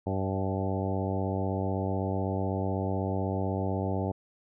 harmonic tone with a mistuned harmonic, 96 Hz, G2, 36 cents flat, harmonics 1 / 2 / 3 / 4 / 5 / 6 / 7 / 8 / 9, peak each -31 / -34 / -36 / -37 / -38 / -39 / -39 / -40 / -41 dBFS, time 0.06-4.12 s, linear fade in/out 10 ms, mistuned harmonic 7, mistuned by -20 cents, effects none

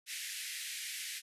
pink band-pass noise, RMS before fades -42 dBFS, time 0.06-1.22 s, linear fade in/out 50 ms, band 1800 to 13000 Hz, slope 48 dB/octave, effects resampled to 32000 Hz

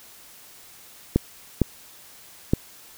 clicks, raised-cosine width 3 ms, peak -4 dBFS, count 3, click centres 1.16 / 1.617 / 2.535 s, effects white hiss -48 dBFS RMS until 2.97 s

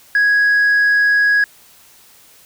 sine tone, 1661.2 Hz, G#6, in tune, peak -8 dBFS, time 0.15-1.44 s, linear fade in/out 2 ms, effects tanh soft clip ceiling -9 dBFS + white hiss -47 dBFS RMS until 2.45 s

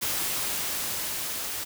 white noise with level ramp, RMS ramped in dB -28 to -33 dBFS, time 0.01-1.65 s, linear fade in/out 20 ms, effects none

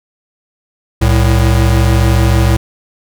square tone pair together, 65.4 / 111.17 Hz, C2 / A2, 0 / +18 cents, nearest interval major sixth, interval 918 cents, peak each -11 dBFS, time 1.01-2.57 s, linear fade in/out 10 ms, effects none

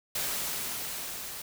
white noise with level ramp, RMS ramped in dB -31 to -40 dBFS, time 0.15-1.42 s, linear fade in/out 5 ms, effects none

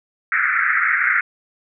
pink band-pass noise, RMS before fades -18 dBFS, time 0.32-1.21 s, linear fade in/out 2 ms, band 1300 to 2200 Hz, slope 96 dB/octave, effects none

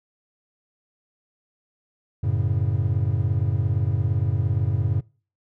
triangle chord, F# minor, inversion none, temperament equal, 92.5 / 110 / 138.59 Hz, F#2 / A2 / C#3, 0 / 0 / 0 cents, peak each -22 / -21 / -24 dBFS, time 2.23-5.01 s, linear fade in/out 10 ms, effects noise-tail reverb RT60 0.4 s tail -24 dB re dry

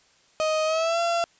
35% pulse tone with pitch glide, 625 to 681.6 Hz, D#5 to F5, +8 to -42 cents, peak -20 dBFS, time 0.4-1.24 s, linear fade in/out 0 ms, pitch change +150 cents, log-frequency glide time 0.65-1 s, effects white hiss -60 dBFS RMS until 1.39 s + resampled to 16000 Hz

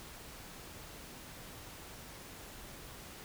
silence, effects pink hiss -50 dBFS RMS until 3.24 s

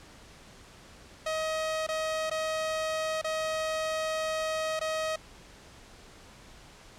sawtooth tone with dropouts, 632 Hz, D#5, 27 cents sharp, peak -25 dBFS, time 1.26-5.16 s, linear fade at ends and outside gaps 5 ms, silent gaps 1.867-1.887 / 2.299-2.312 / 3.215-3.243 / 4.794-4.811 s, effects pink hiss -52 dBFS RMS until 6.98 s + low-pass 8000 Hz 12 dB/octave

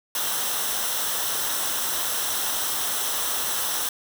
white noise with comb filter, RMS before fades -26 dBFS, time 0.15-3.89 s, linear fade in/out 2 ms, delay 0.43 ms, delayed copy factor -0.6, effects none

